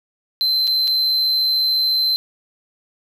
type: tone with dropouts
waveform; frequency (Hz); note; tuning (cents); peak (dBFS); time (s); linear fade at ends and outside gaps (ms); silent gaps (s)
triangle; 4087; C8; -41; -14; 0.41-2.16; 0; 0.671-0.676 / 0.874-0.878
effects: none